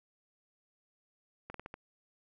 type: slowing click train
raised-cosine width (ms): 0.5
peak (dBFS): -28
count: 5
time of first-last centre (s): 1.5-1.741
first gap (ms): 43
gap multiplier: 1.23
effects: none